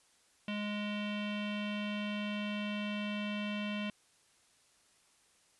square tone with low-pass filter, 207.7 Hz, G#3, in tune, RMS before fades -37 dBFS, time 0.48-3.9 s, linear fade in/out 2 ms, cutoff 2900 Hz, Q 5.3, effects white hiss -68 dBFS RMS until 5.59 s + resampled to 24000 Hz

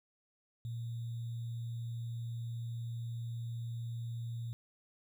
sine tone with sample-and-hold, 116.54 Hz, A#2, in tune, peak -37 dBFS, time 0.65-4.53 s, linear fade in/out 0 ms, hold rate 3675 Hz, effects none

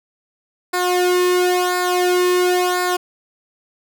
sawtooth tone with flanger, 360 Hz, F#4, 47 cents flat, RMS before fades -17 dBFS, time 0.73-2.97 s, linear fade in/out 10 ms, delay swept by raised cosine 0.33 to 1.32 ms, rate 0.96 Hz, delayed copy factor -0.8, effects none

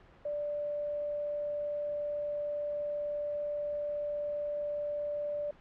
sine tone, 587.3 Hz, D5, in tune, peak -32 dBFS, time 0.25-5.51 s, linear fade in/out 5 ms, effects pink hiss -58 dBFS RMS until 5.6 s + low-pass 2000 Hz 12 dB/octave

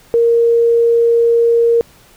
sine tone, 466.2 Hz, A#4, in tune, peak -8 dBFS, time 0.14-1.81 s, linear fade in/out 0 ms, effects pink hiss -46 dBFS RMS until 2.16 s

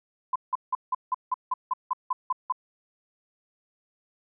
sine tone bursts, 1015 Hz, B5, 47 cents sharp, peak -22 dBFS, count 12, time 0.33-2.524 s, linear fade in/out 5 ms, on 27 ms, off 170 ms, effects none

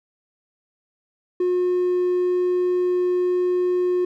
triangle tone, 360.1 Hz, F#4, 47 cents flat, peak -15 dBFS, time 1.4-4.05 s, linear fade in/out 5 ms, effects tanh soft clip ceiling -12 dBFS

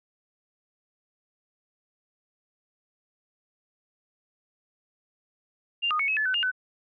sine tone with pitch steps, 2794 / 1233 / 2217 / 2569 / 1729 / 1514 / 2827 / 1507 Hz, F7 / D#6 / C#7 / E7 / A6 / F#6 / F7 / F#6, 0 / -16 / 0 / -45 / -31 / +39 / +20 / +31 cents, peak -23 dBFS, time 5.82-6.516 s, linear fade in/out 20 ms, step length 87 ms, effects none

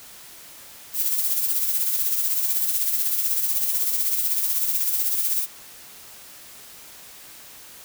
violet noise with tremolo, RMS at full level -21 dBFS, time 0.93-5.47 s, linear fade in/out 50 ms, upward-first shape sine, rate 16 Hz, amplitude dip 45%, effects white hiss -44 dBFS RMS until 7.84 s

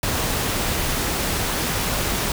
pink noise, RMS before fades -23 dBFS, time 0.03-2.32 s, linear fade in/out 2 ms, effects none

